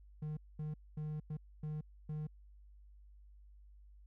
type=tone bursts at uneven times; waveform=triangle; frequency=152.6 Hz; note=D#3; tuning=33 cents flat; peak=-36 dBFS; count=6; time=0.22-0.37 / 0.59-0.74 / 0.97-1.2 / 1.3-1.37 / 1.63-1.81 / 2.09-2.27 s; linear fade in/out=5 ms; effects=added 50 Hz sine -56 dBFS peak until 4.06 s

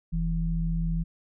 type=tone pair together; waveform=sine; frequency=42.56 / 164.81 Hz; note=F1 / E3; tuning=-44 / 0 cents; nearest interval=octave + major seventh; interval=2344 cents; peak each=-27 dBFS; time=0.12-1.04 s; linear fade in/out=20 ms; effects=none

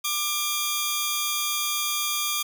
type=tone pair together; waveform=10% pulse; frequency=1192 / 3276 Hz; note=D6 / G#7; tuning=+25 / -24 cents; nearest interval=octave + tritone; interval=1751 cents; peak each=-19 dBFS; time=0.04-2.43 s; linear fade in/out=10 ms; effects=none

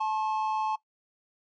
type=tone pair together; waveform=triangle; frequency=868.2 / 1075 Hz; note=A5 / C6; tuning=-23 / +47 cents; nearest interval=major third; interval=370 cents; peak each=-26 / -31 dBFS; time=0-0.76 s; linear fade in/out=10 ms; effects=noise-tail reverb RT60 0.1 s tail -18 dB re dry + resampled to 16000 Hz

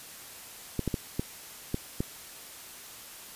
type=clicks; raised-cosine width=3 ms; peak=-15 dBFS; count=6; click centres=0.793 / 0.877 / 0.942 / 1.195 / 1.744 / 2.005 s; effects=white hiss -46 dBFS RMS until 3.35 s + resampled to 32000 Hz

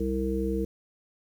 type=harmonic tone; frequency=65.4 Hz; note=C2; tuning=in tune; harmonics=1 / 3 / 5 / 7; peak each=-31 / -31 / -31 / -31 dBFS; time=0-0.65 s; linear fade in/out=5 ms; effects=9-bit

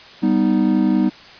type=chord; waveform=triangle; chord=G augmented; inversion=none; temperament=equal; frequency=196 / 246.9 / 311.1 Hz; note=G3 / B3 / D#4; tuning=0 / 0 / 0 cents; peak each=-16 dBFS; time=0.22-1.1 s; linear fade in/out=20 ms; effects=white hiss -41 dBFS RMS until 1.39 s + resampled to 11025 Hz

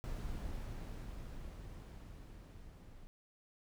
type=noise with level ramp; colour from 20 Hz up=brown; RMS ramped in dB=-41 to -55 dBFS; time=0.04-3.07 s; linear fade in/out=0 ms; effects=none

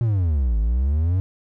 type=exponential two-way sweep; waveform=triangle; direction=down then up; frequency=122.3 to 51.9 to 96.4 Hz; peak=-15 dBFS; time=0.01-1.2 s; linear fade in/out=0 ms; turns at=0.59 s; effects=none

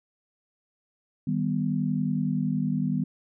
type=chord; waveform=sine; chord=Eb augmented; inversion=none; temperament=equal; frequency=155.56 / 196 / 246.9 Hz; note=Eb3 / G3 / B3; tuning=0 / 0 / 0 cents; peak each=-28 dBFS; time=1.27-3.04 s; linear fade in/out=5 ms; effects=none

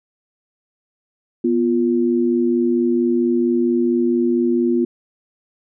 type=tone pair together; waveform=sine; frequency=244.4 / 348.8 Hz; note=B3 / F4; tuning=-18 / -2 cents; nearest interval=tritone; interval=616 cents; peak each=-17 dBFS; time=1.44-4.85 s; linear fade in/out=5 ms; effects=none

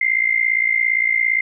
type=tone with amplitude modulation; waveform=sine; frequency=2093 Hz; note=C7; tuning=in tune; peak=-11 dBFS; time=0.01-1.41 s; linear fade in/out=5 ms; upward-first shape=sine; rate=57.5 Hz; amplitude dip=85%; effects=none

